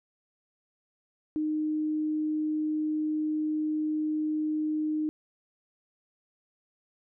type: tone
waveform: sine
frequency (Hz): 307.5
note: D#4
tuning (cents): -20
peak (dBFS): -26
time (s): 1.36-5.09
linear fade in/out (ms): 0
effects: none